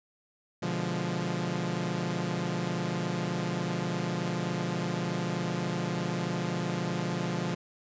sawtooth chord, B diminished seventh, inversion none, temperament equal, 123.47 / 146.83 / 174.61 / 207.7 Hz, B2 / D3 / F3 / Ab3, 0 / 0 / 0 / 0 cents, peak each -33 / -32 / -28 / -34 dBFS, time 0.62-7.55 s, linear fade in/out 10 ms, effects resampled to 16000 Hz

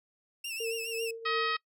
sawtooth tone with vibrato, 2702 Hz, E7, 42 cents sharp, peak -32 dBFS, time 0.44-1.11 s, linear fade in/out 5 ms, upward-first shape sine, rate 7.2 Hz, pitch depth 75 cents each way
sine tone with tremolo, 455.7 Hz, A#4, 39 cents flat, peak -30 dBFS, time 0.6-1.56 s, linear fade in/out 5 ms, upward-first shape triangle, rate 2.9 Hz, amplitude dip 80%
harmonic tone, 634 Hz, D#5, 32 cents sharp, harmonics 2 / 3 / 4 / 5 / 6 / 7 / 8, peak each -31 / -35 / -37 / -39 / -41 / -42 / -43 dBFS, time 1.25-1.57 s, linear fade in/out 10 ms
effects noise-tail reverb RT60 0.1 s tail -24 dB re dry

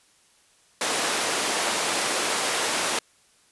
pink high-pass noise, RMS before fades -25 dBFS, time 0.81-2.99 s, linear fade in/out 2 ms, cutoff 430 Hz, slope 12 dB/octave, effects white hiss -60 dBFS RMS until 3.51 s + resampled to 24000 Hz

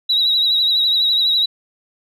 sine tone with vibrato, 3867 Hz, B7, 37 cents flat, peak -12 dBFS, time 0.09-1.46 s, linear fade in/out 10 ms, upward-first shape triangle, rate 12 Hz, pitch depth 57 cents each way, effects tanh soft clip ceiling -8 dBFS

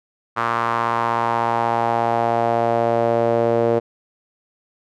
sawtooth tone with band-pass filter sweep, 116.54 Hz, A#2, in tune, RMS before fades -19 dBFS, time 0.36-3.8 s, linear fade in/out 20 ms, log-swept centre 1200 to 500 Hz, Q 3.2, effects none

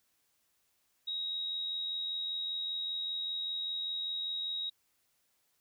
sine tone with amplitude modulation, 3800 Hz, A#7, 33 cents sharp, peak -32 dBFS, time 1.07-4.7 s, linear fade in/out 10 ms, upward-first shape sine, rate 85.1 Hz, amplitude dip 35%, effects white hiss -75 dBFS RMS until 5.6 s

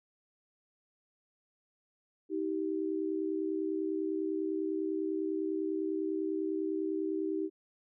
sine tone pair together, 317.7 / 387.7 Hz, D#4 / G4, +36 / -19 cents, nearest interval minor third, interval 345 cents, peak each -33 / -34 dBFS, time 2.29-7.5 s, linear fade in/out 50 ms, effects none

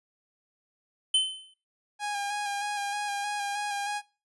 square tone with exponential decay, 3061 Hz, G7, 42 cents flat, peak -19 dBFS, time 1.14-1.54 s, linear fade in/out 5 ms, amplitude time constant 85 ms
sawtooth tone with vibrato, 817 Hz, G#5, 29 cents flat, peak -26 dBFS, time 1.99-4.02 s, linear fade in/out 50 ms, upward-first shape square, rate 3.2 Hz, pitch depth 21 cents each way
effects noise-tail reverb RT60 0.3 s tail -19 dB re dry + resampled to 24000 Hz

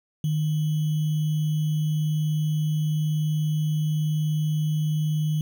sine tone with sample-and-hold, 153.5 Hz, D#3, 23 cents flat, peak -21 dBFS, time 0.24-5.41 s, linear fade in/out 2 ms, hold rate 3150 Hz, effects none

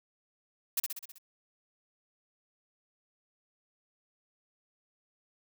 blue noise with echo, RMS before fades -29 dBFS, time 0.77-0.8 s, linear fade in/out 5 ms, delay 64 ms, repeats 6, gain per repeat -4 dB, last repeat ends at 1.184 s, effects none

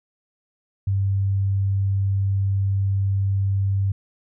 sine tone, 98 Hz, G2, in tune, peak -18 dBFS, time 0.87-3.92 s, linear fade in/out 5 ms, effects none

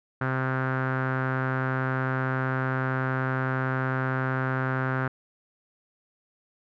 sawtooth tone with low-pass filter, 130.81 Hz, C3, in tune, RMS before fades -27 dBFS, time 0.21-5.08 s, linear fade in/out 5 ms, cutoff 1500 Hz, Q 4.8, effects none

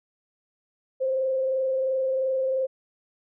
sine tone with frequency modulation, 526 Hz, C5, 9 cents sharp, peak -22 dBFS, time 1-2.67 s, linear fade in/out 20 ms, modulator 22.9 Hz, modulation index 0.33, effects none

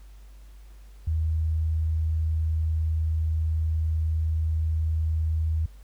sine tone, 79.6 Hz, D#2, 40 cents sharp, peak -22 dBFS, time 1.07-5.66 s, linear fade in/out 5 ms, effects added 50 Hz sine -44 dBFS peak until 5.83 s + pink hiss -61 dBFS RMS until 5.83 s

